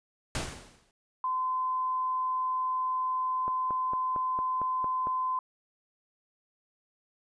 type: noise with exponential decay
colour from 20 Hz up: pink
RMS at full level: -30 dBFS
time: 0.35-0.91 s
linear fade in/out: 1 ms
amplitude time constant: 120 ms
type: tone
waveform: sine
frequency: 1026 Hz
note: C6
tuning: 34 cents flat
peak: -27 dBFS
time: 1.24-5.39 s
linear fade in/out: 2 ms
type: click train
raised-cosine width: 1 ms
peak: -24 dBFS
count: 8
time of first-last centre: 3.48-5.071 s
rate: 4.4 Hz
effects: resampled to 22050 Hz

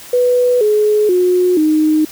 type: tone with pitch steps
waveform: sine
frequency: 493.9 / 422.6 / 361.6 / 309.3 Hz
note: B4 / G#4 / F#4 / D#4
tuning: 0 / +30 / -40 / -10 cents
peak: -9 dBFS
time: 0.13-2.05 s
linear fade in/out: 5 ms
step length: 480 ms
effects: white hiss -35 dBFS RMS until 2.11 s

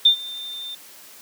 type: tone with ADSR envelope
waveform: sine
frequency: 3594 Hz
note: A7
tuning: 36 cents sharp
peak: -8 dBFS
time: 0.05-0.75 s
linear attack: 8 ms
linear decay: 97 ms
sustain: -22 dB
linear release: 6 ms
effects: white hiss -45 dBFS RMS until 1.21 s + high-pass 200 Hz 12 dB/octave

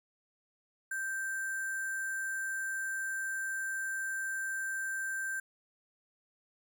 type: tone with sample-and-hold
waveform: sine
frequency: 1568 Hz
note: G6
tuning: in tune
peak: -33 dBFS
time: 0.91-5.4 s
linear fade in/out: 5 ms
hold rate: 8820 Hz
effects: none

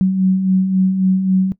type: beating tone pair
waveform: sine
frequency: 185 / 188.7 Hz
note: F#3 / F#3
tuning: 0 / +34 cents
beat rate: 3.7 Hz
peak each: -21 / -12 dBFS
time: 0.01-1.52 s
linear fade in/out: 0 ms
effects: noise-tail reverb RT60 0.1 s tail -19 dB re dry

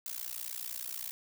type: noise with amplitude modulation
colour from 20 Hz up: blue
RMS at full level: -36 dBFS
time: 0.06-1.11 s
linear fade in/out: 0 ms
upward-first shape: sine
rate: 60.2 Hz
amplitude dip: 100%
effects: none

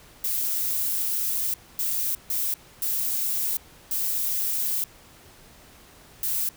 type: noise bursts at uneven times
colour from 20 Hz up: violet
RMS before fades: -26 dBFS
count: 6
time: 0.24-1.54 / 1.79-2.15 / 2.3-2.54 / 2.82-3.57 / 3.91-4.84 / 6.23-6.49 s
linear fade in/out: 2 ms
effects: pink hiss -51 dBFS RMS until 6.56 s

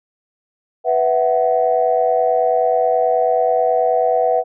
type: chord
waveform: sine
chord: B suspended fourth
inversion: none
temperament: equal with one note detuned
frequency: 493.9 / 659.3 / 748.6 Hz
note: B4 / E5 / F#5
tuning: 0 / 0 / +20 cents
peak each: -17 dBFS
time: 0.84-4.44 s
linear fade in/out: 50 ms
effects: tanh soft clip ceiling -3 dBFS

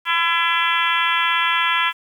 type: harmonic tone with a mistuned harmonic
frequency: 336.4 Hz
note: E4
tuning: 35 cents sharp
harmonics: 3 / 4 / 5 / 6 / 7 / 8 / 9 / 10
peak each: -22 / -23 / -24 / -25 / -25 / -26 / -27 / -27 dBFS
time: 0.05-1.93 s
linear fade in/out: 50 ms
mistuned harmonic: 9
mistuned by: +34 cents
effects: 8-bit

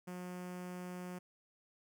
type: tone with notch filter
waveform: sawtooth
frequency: 180 Hz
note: F#3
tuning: 47 cents flat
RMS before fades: -45 dBFS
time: 0.07-1.19 s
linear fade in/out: 10 ms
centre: 3900 Hz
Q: 1.4
effects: none

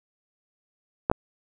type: clicks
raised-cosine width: 1 ms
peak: -7 dBFS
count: 2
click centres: 1.099 / 1.115 s
effects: none

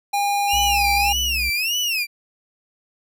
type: tone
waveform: square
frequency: 810 Hz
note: G#5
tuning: 43 cents flat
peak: -19 dBFS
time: 0.13-1.13 s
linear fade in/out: 10 ms
type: tone with vibrato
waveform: 30% pulse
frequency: 2637 Hz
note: E7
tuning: in tune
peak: -17 dBFS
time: 0.47-2.07 s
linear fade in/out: 50 ms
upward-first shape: sine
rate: 1.7 Hz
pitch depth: 210 cents each way
type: tone with pitch glide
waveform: triangle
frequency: 64 to 65.31 Hz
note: C2 to C2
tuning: -38 to -3 cents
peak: -25 dBFS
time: 0.53-1.5 s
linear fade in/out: 5 ms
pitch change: +35 cents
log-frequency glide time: 0.69-1.3 s
effects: none

